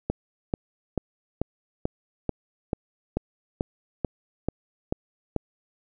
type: click train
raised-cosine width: 2 ms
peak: -11 dBFS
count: 13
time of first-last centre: 0.1-5.363 s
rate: 2.28 Hz
effects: none